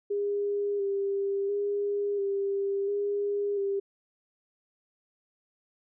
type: tone with vibrato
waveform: sine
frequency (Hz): 401.4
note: G4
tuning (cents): +41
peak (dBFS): -26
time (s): 0.1-3.8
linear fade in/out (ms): 10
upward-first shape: square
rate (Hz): 0.72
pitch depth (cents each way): 22
effects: none